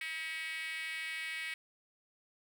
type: tone with high-pass filter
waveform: 5% pulse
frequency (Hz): 320.5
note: E4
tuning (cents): -49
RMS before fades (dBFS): -40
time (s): 0.01-1.54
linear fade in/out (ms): 2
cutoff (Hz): 2100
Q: 5.8
effects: none